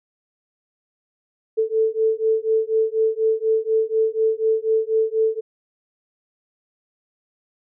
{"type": "beating tone pair", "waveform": "sine", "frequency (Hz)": [440, 444.1], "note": ["A4", "A4"], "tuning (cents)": [0, 16], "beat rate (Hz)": 4.1, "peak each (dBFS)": -20, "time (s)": [1.57, 5.41], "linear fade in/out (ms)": 20, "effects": []}